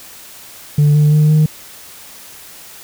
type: tone with pitch steps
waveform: sine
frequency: 147.3 / 149.53 / 151.79 / 154.09 Hz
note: D3 / D3 / D#3 / D#3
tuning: +6 / +32 / -43 / -16 cents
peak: -5 dBFS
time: 0.78-1.46 s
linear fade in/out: 5 ms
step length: 170 ms
effects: tanh soft clip ceiling -6 dBFS + white hiss -37 dBFS RMS until 2.83 s

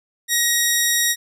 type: tone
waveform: 10% pulse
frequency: 1890 Hz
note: A#6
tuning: 23 cents sharp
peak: -7 dBFS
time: 0.28-1.16 s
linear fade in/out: 50 ms
effects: none

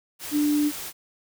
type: tone in noise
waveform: sine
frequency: 295.6 Hz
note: D4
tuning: 11 cents sharp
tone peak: -19 dBFS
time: 0.31-0.72 s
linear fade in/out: 50 ms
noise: white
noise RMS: -35 dBFS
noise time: 0.19-0.93 s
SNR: +13 dB
effects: none

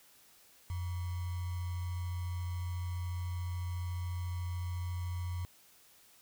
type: tone with sample-and-hold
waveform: sine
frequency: 88.6 Hz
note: F2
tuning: 25 cents sharp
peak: -34 dBFS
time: 0.7-5.45 s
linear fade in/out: 0 ms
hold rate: 1050 Hz
effects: white hiss -62 dBFS RMS until 6.21 s

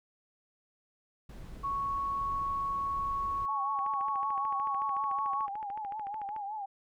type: noise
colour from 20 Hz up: brown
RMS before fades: -45 dBFS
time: 1.29-3.46 s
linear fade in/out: 5 ms
type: tone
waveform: sine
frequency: 1108.7 Hz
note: C#6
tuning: in tune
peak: -30 dBFS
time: 1.63-5.47 s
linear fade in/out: 20 ms
type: tone with vibrato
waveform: sine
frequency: 830.6 Hz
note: G#5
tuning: in tune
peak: -35 dBFS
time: 3.48-6.66 s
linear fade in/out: 10 ms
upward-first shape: triangle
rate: 5.3 Hz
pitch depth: 110 cents each way
type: click train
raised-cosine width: 0.5 ms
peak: -33 dBFS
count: 36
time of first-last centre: 3.79-6.364 s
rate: 13.6 Hz
effects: none

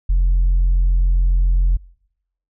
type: tone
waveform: sine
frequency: 43.65 Hz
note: F1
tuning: in tune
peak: -10 dBFS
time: 0.09-1.77 s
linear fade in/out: 10 ms
effects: noise-tail reverb RT60 0.8 s tail -26 dB re dry + tanh soft clip ceiling -10 dBFS

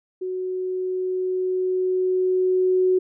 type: tone with level ramp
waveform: sine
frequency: 370 Hz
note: F#4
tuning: in tune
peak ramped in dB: -25 to -15 dBFS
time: 0.21-2.99 s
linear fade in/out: 10 ms
effects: none

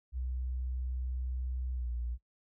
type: tone with pitch glide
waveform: sine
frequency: 63.1 to 59.59 Hz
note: B1 to A#1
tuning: +38 to +39 cents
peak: -33 dBFS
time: 0.12-2.18 s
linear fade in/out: 50 ms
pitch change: -99 cents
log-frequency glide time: 1.74-1.89 s
effects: noise-tail reverb RT60 0.1 s tail -19 dB re dry

